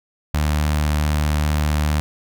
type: tone with notch filter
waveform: sawtooth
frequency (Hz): 75.2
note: D2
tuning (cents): +42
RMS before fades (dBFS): -19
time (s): 0.34-2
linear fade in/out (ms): 0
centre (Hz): 400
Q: 1.2
effects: none